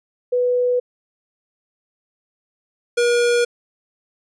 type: tone pair in turn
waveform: sine / square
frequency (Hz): 493.9 / 479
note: B4 / A#4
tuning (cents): 0 / +47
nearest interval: minor second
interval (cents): 53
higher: first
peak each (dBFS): -15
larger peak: neither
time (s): 0.32-0.8 / 2.97-3.45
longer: neither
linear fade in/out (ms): 10
effects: resampled to 22050 Hz